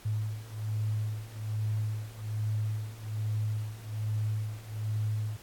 sine beating tone pair, 106.7 / 107.9 Hz, G#2 / A2, +47 / -33 cents, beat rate 1.2 Hz, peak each -34 / -32 dBFS, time 0.05-5.37 s, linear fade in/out 10 ms, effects pink hiss -53 dBFS RMS until 5.42 s + AAC 64 kbps

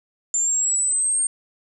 sine linear sweep, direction up, 7190 to 8650 Hz, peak -18 dBFS, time 0.34-1.27 s, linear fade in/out 2 ms, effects none

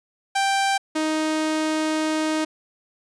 sawtooth tone pair in turn, 785 / 312.2 Hz, G5 / D#4, +2 / +6 cents, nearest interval octave + major third, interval 1596 cents, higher first, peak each -15 / -17 dBFS, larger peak first, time 0.35-0.78 / 0.95-2.45 s, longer second, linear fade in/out 10 ms, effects resampled to 22050 Hz

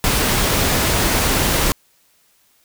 pink noise, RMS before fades -17 dBFS, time 0.04-1.72 s, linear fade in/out 0 ms, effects white hiss -58 dBFS RMS until 2.64 s

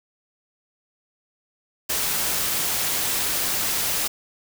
white noise, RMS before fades -24 dBFS, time 1.89-4.08 s, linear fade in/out 10 ms, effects none

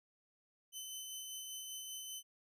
15% pulse tone with tremolo, 3044 Hz, F#7, 48 cents sharp, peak -36 dBFS, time 0.72-2.23 s, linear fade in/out 50 ms, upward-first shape sine, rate 5.1 Hz, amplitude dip 25%, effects none

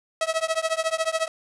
sawtooth tone with tremolo, 646 Hz, E5, 35 cents flat, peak -15 dBFS, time 0.21-1.28 s, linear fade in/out 2 ms, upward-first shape triangle, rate 14 Hz, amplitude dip 100%, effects resampled to 24000 Hz + 8-bit

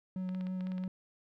triangle tone with vibrato, 185 Hz, F#3, in tune, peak -32 dBFS, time 0.16-0.88 s, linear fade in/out 2 ms, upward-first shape triangle, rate 6.1 Hz, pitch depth 14 cents each way
clicks, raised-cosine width 0.3 ms, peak -35 dBFS, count 9, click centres 0.291 / 0.348 / 0.41 / 0.469 / 0.608 / 0.67 / 0.719 / 0.781 / 0.838 s
effects none

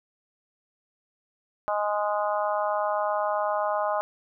harmonic tone, 207.7 Hz, G#3, in tune, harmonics 3 / 4 / 5 / 6 / 7, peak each -27 / -29 / -31 / -32 / -39 dBFS, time 1.68-4.01 s, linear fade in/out 0 ms, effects none

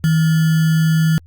sine tone with sample-and-hold, 160.2 Hz, E3, 49 cents flat, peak -11 dBFS, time 0.04-1.18 s, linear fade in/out 0 ms, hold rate 1575 Hz, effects added 84 Hz sine -42 dBFS peak until 1.26 s + Opus 48 kbps

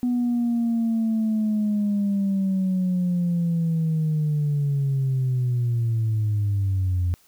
sine linear sweep, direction down, 246.9 to 86.8 Hz, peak -18 dBFS, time 0.03-7.14 s, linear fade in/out 0 ms, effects tanh soft clip ceiling -17 dBFS + white hiss -58 dBFS RMS until 7.27 s

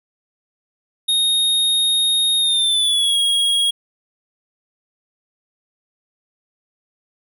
square tone with pitch glide, 3720 to 3295 Hz, A#7 to G#7, -4 to -14 cents, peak -15 dBFS, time 1.08-3.71 s, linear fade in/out 10 ms, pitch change -210 cents, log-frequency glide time 2.38-3.18 s, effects none

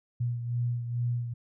sine beating tone pair, 120 / 122.3 Hz, B2 / B2, -49 / -16 cents, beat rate 2.3 Hz, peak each -28 / -36 dBFS, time 0.2-1.34 s, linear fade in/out 10 ms, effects none

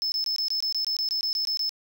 triangle tone bursts, 5240 Hz, E8, 11 cents flat, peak -23 dBFS, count 14, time 0.02-1.693 s, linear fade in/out 0 ms, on 100 ms, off 21 ms, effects none

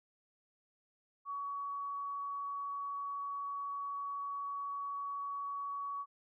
sine tone, 1127 Hz, C#6, 28 cents sharp, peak -37 dBFS, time 1.25-6.06 s, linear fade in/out 50 ms, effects none

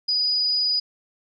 sine tone, 4938 Hz, D#8, 14 cents flat, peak -19 dBFS, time 0.08-0.8 s, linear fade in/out 10 ms, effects none

